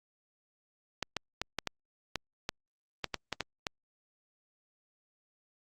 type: clicks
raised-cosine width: 0.2 ms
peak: -14 dBFS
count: 12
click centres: 1.027 / 1.167 / 1.416 / 1.587 / 1.673 / 2.157 / 2.491 / 3.043 / 3.143 / 3.327 / 3.407 / 3.668 s
effects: Opus 48 kbps